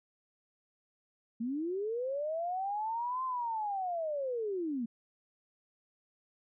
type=linear two-way sweep; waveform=sine; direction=up then down; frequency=220 to 1048 to 220 Hz; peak=-32 dBFS; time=1.4-4.86 s; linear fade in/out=10 ms; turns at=3.24 s; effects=none